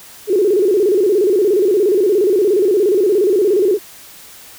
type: tone with vibrato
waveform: sine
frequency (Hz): 392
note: G4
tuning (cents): 0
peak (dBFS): -10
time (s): 0.27-3.79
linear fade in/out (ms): 50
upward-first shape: square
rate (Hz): 17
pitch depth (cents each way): 130
effects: white hiss -39 dBFS RMS until 4.58 s